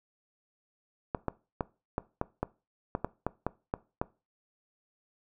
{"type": "clicks", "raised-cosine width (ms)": 1, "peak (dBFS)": -15, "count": 12, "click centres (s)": [1.148, 1.283, 1.608, 1.981, 2.214, 2.43, 2.951, 3.046, 3.266, 3.466, 3.739, 4.015], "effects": ["noise-tail reverb RT60 0.3 s tail -20 dB re dry"]}